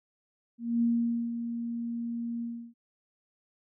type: tone with ADSR envelope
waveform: sine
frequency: 234.2 Hz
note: A#3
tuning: 8 cents sharp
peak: -22 dBFS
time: 0.58-2.74 s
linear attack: 240 ms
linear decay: 490 ms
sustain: -9 dB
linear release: 320 ms
effects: none

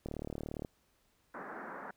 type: click train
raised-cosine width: 2 ms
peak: -26 dBFS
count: 23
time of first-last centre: 0.06-0.648 s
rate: 37.4 Hz
type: band-pass noise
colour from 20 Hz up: white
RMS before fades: -45 dBFS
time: 1.34-1.91 s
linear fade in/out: 5 ms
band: 170 to 1700 Hz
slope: 48 dB/octave
effects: pink hiss -73 dBFS RMS until 1.96 s

